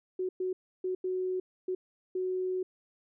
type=tone bursts at uneven times; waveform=sine; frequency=370 Hz; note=F#4; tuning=in tune; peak=-29 dBFS; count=6; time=0.19-0.29 / 0.4-0.53 / 0.84-0.95 / 1.04-1.4 / 1.68-1.75 / 2.15-2.63 s; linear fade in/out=5 ms; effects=none